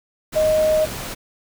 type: tone in noise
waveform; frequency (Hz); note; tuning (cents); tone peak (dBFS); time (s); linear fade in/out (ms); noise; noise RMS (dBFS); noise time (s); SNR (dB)
sine; 622.3; D#5; 0; -14; 0.35-0.86; 20; pink; -30; 0.32-1.15; +13
effects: none